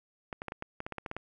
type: clicks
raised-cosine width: 0.5 ms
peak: -22 dBFS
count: 12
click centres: 0.328 / 0.419 / 0.483 / 0.521 / 0.624 / 0.804 / 0.865 / 0.923 / 0.983 / 1.062 / 1.114 / 1.166 s
effects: none